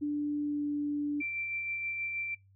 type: tone with pitch glide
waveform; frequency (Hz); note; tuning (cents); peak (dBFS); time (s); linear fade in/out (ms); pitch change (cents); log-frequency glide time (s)
sine; 293.7 to 292; D4 to D4; 0 to -10; -29; 0.01-1.22; 20; -10; 0.4-0.65
type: tone with tremolo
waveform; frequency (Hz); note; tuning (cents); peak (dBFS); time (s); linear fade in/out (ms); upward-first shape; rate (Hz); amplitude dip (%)
sine; 2349; D7; 0; -32; 1.2-2.35; 10; sine; 6.3; 30
effects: noise-tail reverb RT60 0.2 s tail -24 dB re dry + added 97 Hz sine -59 dBFS peak until 2.55 s